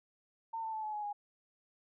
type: tone with pitch steps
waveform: sine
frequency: 906 / 888.9 / 872.1 / 855.6 / 839.5 / 823.6 Hz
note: A#5 / A5 / A5 / A5 / G#5 / G#5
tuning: -50 / +17 / -16 / -49 / +18 / -15 cents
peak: -36 dBFS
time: 0.53-1.13 s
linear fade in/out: 10 ms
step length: 100 ms
effects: none